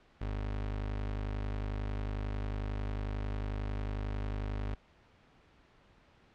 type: tone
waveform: 30% pulse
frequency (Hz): 51.1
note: G#1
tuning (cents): -27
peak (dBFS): -31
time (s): 0.21-4.75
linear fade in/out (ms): 5
effects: pink hiss -63 dBFS RMS until 6.34 s + low-pass 3000 Hz 12 dB/octave